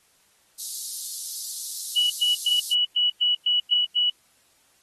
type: high-pass noise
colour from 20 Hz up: white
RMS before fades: -32 dBFS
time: 0.59-2.74 s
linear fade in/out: 10 ms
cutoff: 3900 Hz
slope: 48 dB/octave
type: tone bursts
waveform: sine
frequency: 2939 Hz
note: F#7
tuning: 12 cents flat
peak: -18 dBFS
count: 9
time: 1.96-4.1 s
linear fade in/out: 5 ms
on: 140 ms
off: 110 ms
effects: white hiss -62 dBFS RMS until 4.82 s + AAC 32 kbps